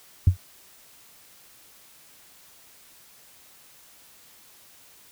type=tone with exponential decay; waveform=sine; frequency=91 Hz; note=F#2; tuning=28 cents flat; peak=-8 dBFS; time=0.27-0.37 s; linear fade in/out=5 ms; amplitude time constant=21 ms; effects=tanh soft clip ceiling -7 dBFS + white hiss -53 dBFS RMS until 5.11 s